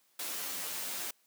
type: noise with comb filter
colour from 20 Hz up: white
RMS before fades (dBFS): -38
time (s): 0.19-1.11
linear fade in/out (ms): 5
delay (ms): 11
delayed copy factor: +0.85
effects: white hiss -70 dBFS RMS until 1.26 s + high-pass 200 Hz 12 dB/octave